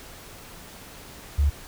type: tone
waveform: sine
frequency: 72 Hz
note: D2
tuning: 34 cents flat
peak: -17 dBFS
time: 1.38-1.5 s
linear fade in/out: 10 ms
effects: pink hiss -44 dBFS RMS until 1.67 s